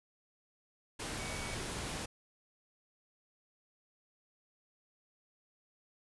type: tone in noise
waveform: sine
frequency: 2254 Hz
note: C#7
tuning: 28 cents sharp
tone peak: -46 dBFS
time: 1.19-1.55 s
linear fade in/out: 10 ms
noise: pink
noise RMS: -40 dBFS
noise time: 0.99-2.06 s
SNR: -9 dB
effects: resampled to 24000 Hz